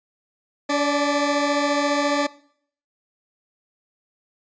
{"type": "tone pair together", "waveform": "20% pulse", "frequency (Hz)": [286.4, 587.3], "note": ["D4", "D5"], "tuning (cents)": [-43, 0], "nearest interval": "octave", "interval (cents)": 1243, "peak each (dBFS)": [-16, -18], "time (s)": [0.69, 2.27], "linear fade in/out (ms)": 10, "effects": ["noise-tail reverb RT60 0.6 s tail -20 dB re dry", "resampled to 16000 Hz"]}